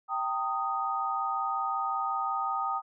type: chord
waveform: sine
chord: Eb major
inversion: first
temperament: equal with one note detuned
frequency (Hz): 784 / 909.5 / 1244.5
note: G5 / Bb5 / Eb6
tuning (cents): 0 / -43 / 0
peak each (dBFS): -33 / -35 / -30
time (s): 0.08-2.82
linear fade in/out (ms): 50
effects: none